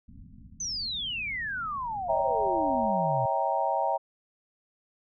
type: low-pass noise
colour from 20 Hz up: pink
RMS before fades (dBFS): -48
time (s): 0.08-2.91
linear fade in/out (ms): 10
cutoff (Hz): 270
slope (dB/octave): 96
type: exponential sweep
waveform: sine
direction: down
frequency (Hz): 6272 to 120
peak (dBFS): -30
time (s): 0.6-3.26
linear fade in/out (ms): 5
type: chord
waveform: sine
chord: C# diminished seventh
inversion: none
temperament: equal with one note detuned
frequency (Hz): 554.4 / 650.2 / 784 / 932.3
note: C#5 / E5 / G5 / Bb5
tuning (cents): 0 / -24 / 0 / 0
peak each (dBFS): -32 / -30 / -29 / -29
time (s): 2.08-3.98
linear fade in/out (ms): 20
effects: none